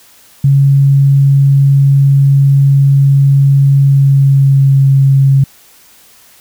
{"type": "tone with pitch glide", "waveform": "sine", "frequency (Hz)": [138.59, 136.45], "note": ["C#3", "C#3"], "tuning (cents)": [0, -27], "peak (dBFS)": -4, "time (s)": [0.44, 5.44], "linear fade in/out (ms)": 5, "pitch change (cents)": -27, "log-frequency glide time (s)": [3.77, 4.86], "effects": ["white hiss -43 dBFS RMS until 6.4 s"]}